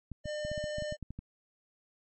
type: clicks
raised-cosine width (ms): 5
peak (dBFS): -28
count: 12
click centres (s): 0.117 / 0.257 / 0.45 / 0.516 / 0.578 / 0.641 / 0.784 / 0.823 / 0.924 / 1.027 / 1.106 / 1.19
type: tone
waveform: square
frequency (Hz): 602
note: D5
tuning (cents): +43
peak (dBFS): -35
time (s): 0.24-0.97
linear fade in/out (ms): 50
effects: MP3 32 kbps